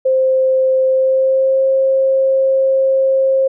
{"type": "tone with pitch glide", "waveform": "sine", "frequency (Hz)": [523.3, 533.4], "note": ["C5", "C5"], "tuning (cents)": [0, 33], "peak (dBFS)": -10, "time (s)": [0.05, 3.48], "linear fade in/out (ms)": 10, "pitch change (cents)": 33, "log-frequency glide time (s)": [0.86, 1.64], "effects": []}